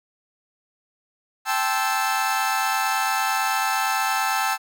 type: chord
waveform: 30% pulse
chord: A minor seventh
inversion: third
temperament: equal with one note detuned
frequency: 784 / 872.9 / 1046.5 / 1318.5 Hz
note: G5 / A5 / C6 / E6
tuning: 0 / -14 / 0 / 0 cents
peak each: -23 / -23 / -29 / -23 dBFS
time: 1.45-4.58 s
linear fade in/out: 50 ms
effects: none